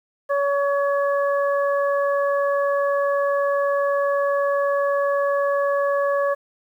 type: harmonic tone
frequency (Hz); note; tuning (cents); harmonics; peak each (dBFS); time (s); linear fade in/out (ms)
564; C#5; +30; 1 / 2 / 3; -19 / -25 / -29; 0.29-6.35; 20
effects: 9-bit